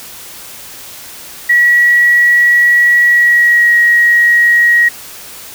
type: tone with pitch glide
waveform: sine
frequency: 1926 to 1897.3 Hz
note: B6 to A#6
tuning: -44 to +30 cents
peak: -5 dBFS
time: 1.49-4.89 s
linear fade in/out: 10 ms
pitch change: -26 cents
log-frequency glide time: 3.06-3.75 s
effects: white hiss -31 dBFS RMS until 5.54 s